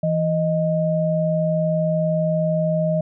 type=tone pair together; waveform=sine; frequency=164.83 / 622.3 Hz; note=E3 / D#5; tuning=0 / 0 cents; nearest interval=octave + major seventh; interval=2300 cents; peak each=-20 dBFS; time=0.03-3.01 s; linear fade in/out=5 ms; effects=none

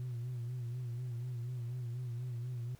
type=tone with vibrato; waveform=sine; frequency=121.9 Hz; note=B2; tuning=22 cents flat; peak=-35 dBFS; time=0-2.75 s; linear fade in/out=0 ms; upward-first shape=sine; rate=4.1 Hz; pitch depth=64 cents each way; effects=tanh soft clip ceiling -35 dBFS + pink hiss -65 dBFS RMS until 2.79 s

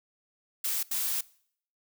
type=noise bursts at uneven times; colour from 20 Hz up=blue; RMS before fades=-30 dBFS; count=2; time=0.64-0.83 / 0.91-1.21 s; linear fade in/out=5 ms; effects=noise-tail reverb RT60 0.6 s tail -22 dB re dry

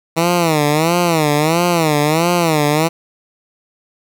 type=tone with vibrato; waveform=10% pulse; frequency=160.8 Hz; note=E3; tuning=43 cents flat; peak=-4 dBFS; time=0.16-2.89 s; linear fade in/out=20 ms; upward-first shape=sine; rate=1.5 Hz; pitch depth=160 cents each way; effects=7-bit

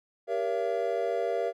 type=chord; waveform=triangle; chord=G diminished seventh; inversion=none; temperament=just; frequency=392 / 470.4 / 564.5 / 677.4 Hz; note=G4 / Bb4 / Db5 / Fb5; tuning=0 / +16 / +31 / +47 cents; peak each=-32 / -29 / -32 / -29 dBFS; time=0.27-1.53 s; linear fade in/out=50 ms; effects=none

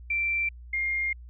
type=tone pair in turn; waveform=sine; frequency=2349 / 2122 Hz; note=D7 / C7; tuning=0 / +24 cents; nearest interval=major second; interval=176 cents; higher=first; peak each=-24 / -25 dBFS; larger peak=first; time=0.1-0.49 / 0.73-1.13 s; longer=second; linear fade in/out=5 ms; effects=added 60 Hz sine -42 dBFS peak until 1.29 s

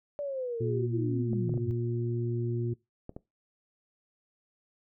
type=linear sweep; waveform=sine; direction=down; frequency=586 to 91.7 Hz; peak=-31 dBFS; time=0.19-1.71 s; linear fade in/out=0 ms
type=harmonic tone; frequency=118.4 Hz; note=A#2; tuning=27 cents sharp; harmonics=1 / 2 / 3; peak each=-30 / -39 / -34 dBFS; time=0.6-2.74 s; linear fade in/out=10 ms
type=clicks; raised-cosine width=2 ms; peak=-27 dBFS; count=6; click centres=1.332 / 1.494 / 1.54 / 1.576 / 3.094 / 3.165 s
effects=noise-tail reverb RT60 0.2 s tail -20 dB re dry

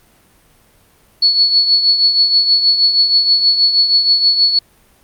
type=tone with tremolo; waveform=sine; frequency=4406 Hz; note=C#8; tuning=11 cents flat; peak=-6 dBFS; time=1.22-4.59 s; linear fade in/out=5 ms; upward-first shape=triangle; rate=6.3 Hz; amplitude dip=65%; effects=pink hiss -51 dBFS RMS until 5.03 s + Opus 32 kbps

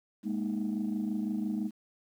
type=chord; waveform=sine; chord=Ab suspended second; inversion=none; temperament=just; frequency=207.7 / 233.6 / 311.5 Hz; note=Ab3 / Bb3 / Eb4; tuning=0 / +4 / +2 cents; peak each=-31 / -34 / -35 dBFS; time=0.23-1.71 s; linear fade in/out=50 ms; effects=tanh soft clip ceiling -24 dBFS + 10-bit

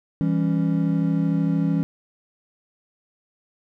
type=chord; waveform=triangle; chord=C# diminished; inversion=first; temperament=just; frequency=166.31 / 199.57 / 277.2 Hz; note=E3 / G3 / C#4; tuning=+16 / +31 / 0 cents; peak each=-19 / -24 / -22 dBFS; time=0.21-1.83 s; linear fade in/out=0 ms; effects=none

